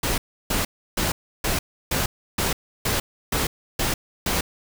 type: noise bursts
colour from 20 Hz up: pink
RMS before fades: -23 dBFS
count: 10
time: 0.03-4.41 s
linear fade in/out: 5 ms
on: 150 ms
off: 320 ms
effects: none